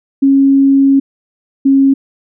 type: tone pair in turn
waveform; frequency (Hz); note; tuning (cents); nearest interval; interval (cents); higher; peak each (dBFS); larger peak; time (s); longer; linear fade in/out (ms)
sine; 273.8 / 272.3; C#4 / C#4; -21 / -31; unison; 10; first; -5; neither; 0.22-1 / 1.65-1.94; first; 10
effects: none